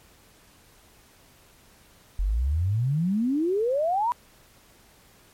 sine exponential sweep, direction up, 43.49 to 1000 Hz, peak -21 dBFS, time 2.19-4.12 s, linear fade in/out 0 ms, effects pink hiss -56 dBFS RMS until 5.33 s + MP3 64 kbps

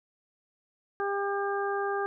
harmonic tone, 400 Hz, G4, 35 cents sharp, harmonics 1 / 2 / 3 / 4, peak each -30 / -33 / -35 / -36 dBFS, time 1-2.06 s, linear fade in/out 0 ms, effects none

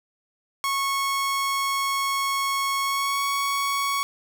sawtooth tone with pitch glide, 1100 to 1114.7 Hz, C#6 to C#6, -14 to +9 cents, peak -19 dBFS, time 0.64-4.03 s, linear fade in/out 0 ms, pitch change +23 cents, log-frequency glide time 2.83-3.24 s, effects none

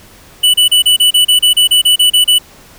square tone bursts, 2968 Hz, F#7, 5 cents sharp, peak -6 dBFS, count 14, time 0.43-2.386 s, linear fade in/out 10 ms, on 110 ms, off 32 ms, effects pink hiss -40 dBFS RMS until 2.78 s

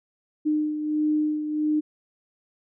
sine beating tone pair, 303.7 / 305.2 Hz, D#4 / D#4, -42 / -33 cents, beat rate 1.5 Hz, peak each -22 / -30 dBFS, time 0.45-1.81 s, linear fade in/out 20 ms, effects none

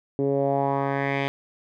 10% pulse tone with low-pass filter sweep, 138.59 Hz, C#3, in tune, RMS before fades -24 dBFS, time 0.19-1.28 s, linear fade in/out 0 ms, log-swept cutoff 370 to 2900 Hz, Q 2.8, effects none

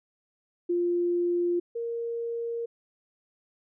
sine tone pair in turn, 349.2 / 466.1 Hz, F4 / A#4, 0 / 0 cents, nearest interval perfect fourth, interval 500 cents, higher second, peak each -23 / -29 dBFS, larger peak first, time 0.69-1.6 / 1.75-2.66 s, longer neither, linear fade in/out 10 ms, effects none

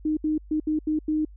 sine tone bursts at uneven times, 308.1 Hz, D#4, 17 cents flat, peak -21 dBFS, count 6, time 0.05-0.17 / 0.24-0.38 / 0.51-0.6 / 0.67-0.79 / 0.87-0.99 / 1.08-1.25 s, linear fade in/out 5 ms, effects added 50 Hz sine -43 dBFS peak until 1.36 s

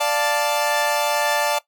sawtooth chord, D minor, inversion none, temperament equal, 587.3 / 698.5 / 880 Hz, D5 / F5 / A5, 0 / 0 / 0 cents, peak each -18 / -23 / -18 dBFS, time 0-1.59 s, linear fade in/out 10 ms, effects noise-tail reverb RT60 0.1 s tail -17 dB re dry

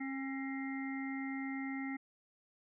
harmonic tone with a mistuned harmonic, 270 Hz, C#4, 45 cents flat, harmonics 1 / 3 / 5 / 7 / 8, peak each -38 / -49 / -54 / -49 / -46 dBFS, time 0-1.97 s, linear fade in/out 10 ms, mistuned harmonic 8, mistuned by -50 cents, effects none

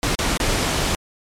pink noise with dropouts, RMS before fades -20 dBFS, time 0.03-0.95 s, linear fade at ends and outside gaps 0 ms, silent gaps 0.151-0.189 / 0.373-0.401 s, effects low-pass 9000 Hz 12 dB/octave + MP3 96 kbps

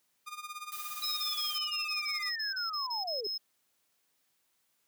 sawtooth tone with tremolo, 1217 Hz, D#6, 39 cents flat, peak -34 dBFS, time 0.26-2.32 s, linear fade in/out 20 ms, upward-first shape sine, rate 17 Hz, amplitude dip 80%
blue noise, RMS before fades -43 dBFS, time 0.72-1.58 s, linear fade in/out 0 ms
sine linear sweep, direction down, 3951 to 387.1 Hz, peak -36 dBFS, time 1.02-3.27 s, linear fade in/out 2 ms
triangle tone bursts, 5160 Hz, E8, 38 cents flat, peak -32 dBFS, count 14, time 1.03-3.38 s, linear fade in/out 10 ms, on 140 ms, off 30 ms
effects white hiss -75 dBFS RMS until 4.87 s + high-pass 100 Hz 12 dB/octave

